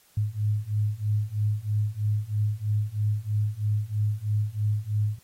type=beating tone pair; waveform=sine; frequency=103.83 / 106.93 Hz; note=G#2 / A2; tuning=0 / -49 cents; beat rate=3.1 Hz; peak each=-27 / -26 dBFS; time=0.17-5.19 s; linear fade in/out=5 ms; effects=white hiss -60 dBFS RMS until 5.23 s + AAC 48 kbps